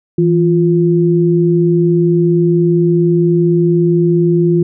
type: tone pair together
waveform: sine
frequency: 164.9 / 349.2 Hz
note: E3 / F4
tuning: +1 / 0 cents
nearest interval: octave + minor second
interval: 1299 cents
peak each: -11 dBFS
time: 0.18-4.63 s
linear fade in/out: 5 ms
effects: none